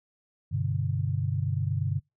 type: chord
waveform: sine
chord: G major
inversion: none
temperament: equal with one note detuned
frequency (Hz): 98 / 126.28 / 146.83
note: G2 / B2 / D3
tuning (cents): 0 / +39 / 0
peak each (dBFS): -29 / -30 / -30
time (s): 0.51-2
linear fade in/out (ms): 20
effects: noise-tail reverb RT60 0.2 s tail -26 dB re dry